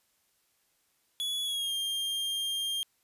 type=tone with pitch glide; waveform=45% pulse; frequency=3392 to 3202 Hz; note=G#7 to G7; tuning=+36 to +36 cents; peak=-30 dBFS; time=1.2-2.83 s; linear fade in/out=0 ms; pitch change=-100 cents; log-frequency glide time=1.44-1.73 s; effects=white hiss -72 dBFS RMS until 3.03 s + resampled to 32000 Hz